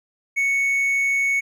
triangle tone, 2217 Hz, C#7, in tune, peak -16 dBFS, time 0.36-1.41 s, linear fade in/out 20 ms, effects none

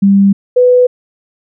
sine tone pair in turn, 197.8 / 497 Hz, G3 / B4, +16 / +11 cents, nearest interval octave + major third, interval 1595 cents, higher second, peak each -4 dBFS, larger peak neither, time 0.02-0.33 / 0.56-0.87 s, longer neither, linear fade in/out 10 ms, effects none

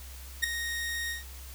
sawtooth tone with ADSR envelope, 1864.7 Hz, A#6, in tune, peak -17 dBFS, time 0.42-1.24 s, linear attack 20 ms, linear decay 4 ms, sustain -11 dB, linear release 140 ms, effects added 65 Hz sine -43 dBFS peak until 1.54 s + white hiss -49 dBFS RMS until 1.54 s

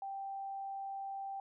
sine tone, 784 Hz, G5, in tune, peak -39 dBFS, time 0.02-1.4 s, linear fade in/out 2 ms, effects none

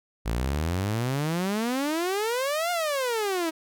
sawtooth exponential two-way sweep, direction up then down, 53.1 to 717 to 314.3 Hz, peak -21 dBFS, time 0.25-3.51 s, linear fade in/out 20 ms, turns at 2.71 s, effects none

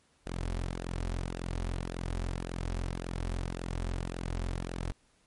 sawtooth tone with flanger, 43.65 Hz, F1, in tune, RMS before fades -35 dBFS, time 0.26-4.92 s, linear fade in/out 0 ms, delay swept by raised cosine 0.89 to 6.69 ms, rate 1.8 Hz, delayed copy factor -0.55, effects pink hiss -68 dBFS RMS until 5.26 s + MP3 48 kbps

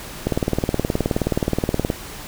click train, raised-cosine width 2 ms, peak -5 dBFS, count 32, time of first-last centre 0.27-1.902 s, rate 19 Hz, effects pink hiss -35 dBFS RMS until 2.27 s

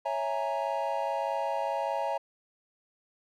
triangle chord, A# half-diminished seventh, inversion first, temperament equal, 554.4 / 659.3 / 830.6 / 932.3 Hz, C#5 / E5 / G#5 / A#5, 0 / 0 / 0 / 0 cents, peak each -32 dBFS, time 0.05-2.18 s, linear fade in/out 10 ms, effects none

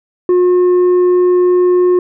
sine tone with tanh clipping, 359.7 Hz, F#4, 49 cents flat, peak -8 dBFS, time 0.29-1.99 s, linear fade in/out 2 ms, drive 4 dB, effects none

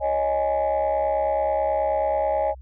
sine chord, C# suspended second, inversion none, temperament just, 554.4 / 623.7 / 831.5 Hz, C#5 / D#5 / G#5, 0 / +4 / +2 cents, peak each -24 / -22 / -23 dBFS, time 0-2.55 s, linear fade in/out 50 ms, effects tanh soft clip ceiling -15 dBFS + added 64 Hz sine -39 dBFS peak until 2.61 s

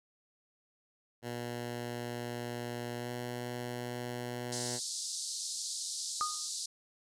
10% pulse tone with pitch glide, 120 to 122.17 Hz, B2 to B2, -49 to -18 cents, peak -29 dBFS, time 1.22-4.8 s, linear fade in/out 50 ms, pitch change +31 cents, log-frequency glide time 2.99-3.11 s
pink band-pass noise, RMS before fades -39 dBFS, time 4.52-6.66 s, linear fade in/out 5 ms, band 4100 to 9400 Hz, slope 48 dB/octave
sine tone with exponential decay, 1228 Hz, D#6, 23 cents flat, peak -27 dBFS, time 6.21-6.49 s, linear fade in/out 0 ms, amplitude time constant 60 ms
effects none

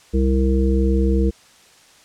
harmonic tone, 65.9 Hz, C2, 13 cents sharp, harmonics 1 / 3 / 5 / 7, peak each -16 / -21 / -23 / -24 dBFS, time 0.13-1.31 s, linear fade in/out 20 ms, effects white hiss -50 dBFS RMS until 2.04 s + low-pass 8000 Hz 12 dB/octave

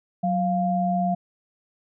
sine tone pair together, 185 / 698.5 Hz, F#3 / F5, 0 / 0 cents, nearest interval octave + major seventh, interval 2300 cents, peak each -23 dBFS, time 0.23-1.15 s, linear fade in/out 10 ms, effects none

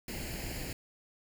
pink noise with comb filter, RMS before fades -39 dBFS, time 0.08-0.73 s, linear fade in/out 2 ms, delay 0.42 ms, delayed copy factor +0.7, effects none

